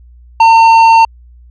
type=tone with tanh clipping; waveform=triangle; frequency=907 Hz; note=A#5; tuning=48 cents flat; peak=-4 dBFS; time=0.4-1.05 s; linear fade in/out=5 ms; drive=13 dB; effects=added 60 Hz sine -36 dBFS peak until 1.5 s